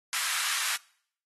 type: high-pass noise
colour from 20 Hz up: pink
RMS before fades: -30 dBFS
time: 0.13-0.76 s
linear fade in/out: 0 ms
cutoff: 1200 Hz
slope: 24 dB/octave
effects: noise-tail reverb RT60 0.6 s tail -23 dB re dry + AAC 32 kbps